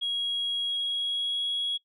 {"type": "tone with pitch glide", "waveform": "sine", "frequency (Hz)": [3300, 3327], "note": ["G#7", "G#7"], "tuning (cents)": [-12, 2], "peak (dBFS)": -25, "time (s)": [0.01, 1.78], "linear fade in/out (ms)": 20, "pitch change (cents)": 14, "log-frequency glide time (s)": [0.66, 1.43], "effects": ["noise-tail reverb RT60 0.1 s tail -22 dB re dry", "tanh soft clip ceiling -23 dBFS"]}